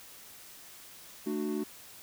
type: chord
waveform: triangle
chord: D major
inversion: second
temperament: equal with one note detuned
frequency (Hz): 220 / 298.3 / 370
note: A3 / D4 / F#4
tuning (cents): 0 / +27 / 0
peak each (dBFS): -33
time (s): 1.26-1.64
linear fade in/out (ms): 10
effects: white hiss -51 dBFS RMS until 2.02 s